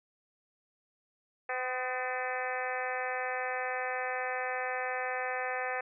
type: harmonic tone with a mistuned harmonic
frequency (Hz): 254.6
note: C4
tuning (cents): -47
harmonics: 2 / 3 / 4 / 5 / 6 / 7 / 8 / 9 / 10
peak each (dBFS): -38 / -37 / -45 / -42 / -42 / -38 / -42 / -45 / -46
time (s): 1.49-5.81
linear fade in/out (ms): 5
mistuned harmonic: 5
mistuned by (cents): -33
effects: none